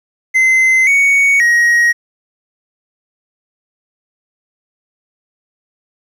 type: tone with pitch steps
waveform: triangle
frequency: 2060 / 2231 / 1889 Hz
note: C7 / C#7 / A#6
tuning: -28 / +11 / +22 cents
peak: -6 dBFS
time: 0.34-1.93 s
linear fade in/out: 20 ms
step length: 530 ms
effects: 8-bit